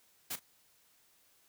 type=noise with echo; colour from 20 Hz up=white; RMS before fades=-38 dBFS; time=0.3-0.36 s; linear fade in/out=10 ms; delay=37 ms; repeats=1; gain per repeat=-15 dB; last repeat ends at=0.397 s; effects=white hiss -68 dBFS RMS until 1.48 s